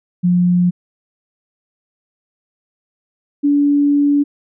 sine tone pair in turn, 177.7 / 287.4 Hz, F3 / D4, +30 / -37 cents, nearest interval minor sixth, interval 833 cents, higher second, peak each -10 dBFS, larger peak neither, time 0.23-0.71 / 3.43-4.24 s, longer second, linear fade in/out 20 ms, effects none

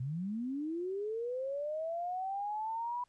sine linear sweep, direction up, 120 to 987.8 Hz, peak -34 dBFS, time 0-3.04 s, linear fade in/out 5 ms, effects pink hiss -74 dBFS RMS until 3.08 s + resampled to 22050 Hz

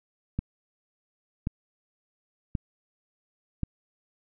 click train, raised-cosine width 5 ms, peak -15 dBFS, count 4, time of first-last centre 0.39-3.633 s, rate 0.925 Hz, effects none

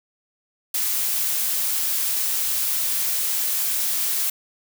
blue noise, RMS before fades -23 dBFS, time 0.74-4.3 s, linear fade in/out 5 ms, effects none

